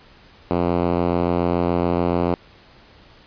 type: tone with band-pass filter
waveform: 5% pulse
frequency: 87 Hz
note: F2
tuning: 6 cents flat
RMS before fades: -20 dBFS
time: 0.51-2.34 s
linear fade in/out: 0 ms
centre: 250 Hz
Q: 0.51
effects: pink hiss -49 dBFS RMS until 3.26 s + resampled to 11025 Hz